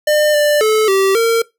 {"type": "tone with pitch steps", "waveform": "square", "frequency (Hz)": [602, 592, 433.5, 387.2, 458.2], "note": ["D5", "D5", "A4", "G4", "A#4"], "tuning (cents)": [43, 14, -26, -21, -30], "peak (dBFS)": -11, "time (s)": [0.07, 1.42], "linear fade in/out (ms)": 5, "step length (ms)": 270, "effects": ["noise-tail reverb RT60 0.2 s tail -21 dB re dry"]}